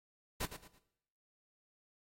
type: noise with echo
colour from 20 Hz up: pink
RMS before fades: -37 dBFS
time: 0.4-0.46 s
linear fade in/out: 10 ms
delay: 110 ms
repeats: 3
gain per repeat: -10 dB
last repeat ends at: 0.79 s
effects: noise-tail reverb RT60 0.8 s tail -18 dB re dry + AAC 48 kbps